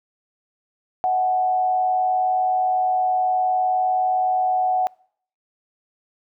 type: tone with frequency modulation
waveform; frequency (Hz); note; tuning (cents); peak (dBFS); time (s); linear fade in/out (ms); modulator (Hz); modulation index
sine; 742; F#5; +5; -17; 1.04-4.87; 0; 99.4; 0.4
effects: noise-tail reverb RT60 0.6 s tail -25 dB re dry